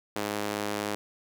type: tone with high-pass filter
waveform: sawtooth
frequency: 103.83 Hz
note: G#2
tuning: in tune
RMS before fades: -32 dBFS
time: 0.16-0.95 s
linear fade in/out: 0 ms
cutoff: 330 Hz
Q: 0.82
effects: none